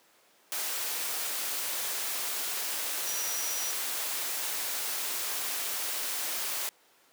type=tone in noise; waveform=sine; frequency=5820 Hz; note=F#8; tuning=29 cents flat; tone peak=-35 dBFS; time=3.07-3.71 s; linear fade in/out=0 ms; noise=white; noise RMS=-33 dBFS; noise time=0.52-6.69 s; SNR=-5 dB; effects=pink hiss -62 dBFS RMS until 7.12 s + high-pass 400 Hz 12 dB/octave